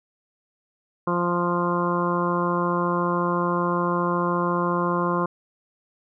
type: harmonic tone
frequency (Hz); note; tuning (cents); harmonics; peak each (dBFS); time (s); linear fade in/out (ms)
174.61; F3; 0; 1 / 2 / 3 / 4 / 5 / 6 / 7 / 8; -26 / -27 / -29 / -36 / -35 / -25 / -32 / -35; 1.07-5.26; 5
effects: none